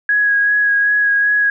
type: tone with vibrato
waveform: sine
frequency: 1660 Hz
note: G#6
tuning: 1 cent flat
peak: -11 dBFS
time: 0.09-1.5 s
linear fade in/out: 2 ms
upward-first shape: sine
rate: 2.6 Hz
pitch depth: 16 cents each way
effects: none